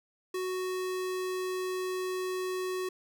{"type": "tone", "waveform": "square", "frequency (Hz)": 370, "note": "F#4", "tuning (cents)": 0, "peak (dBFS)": -32, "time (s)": [0.34, 2.89], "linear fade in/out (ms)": 5, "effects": []}